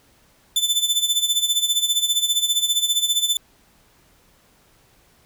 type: tone with tremolo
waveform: sawtooth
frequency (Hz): 3520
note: A7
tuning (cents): 0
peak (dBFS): -12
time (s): 0.56-3.37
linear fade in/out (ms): 2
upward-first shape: sine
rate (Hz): 15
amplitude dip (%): 75
effects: pink hiss -57 dBFS RMS until 5.25 s